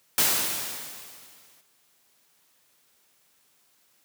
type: noise with exponential decay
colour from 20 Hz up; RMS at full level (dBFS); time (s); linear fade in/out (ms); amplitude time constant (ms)
white; -20; 0.18-1.61; 2; 310
effects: white hiss -65 dBFS RMS until 4.04 s + high-pass 100 Hz 12 dB/octave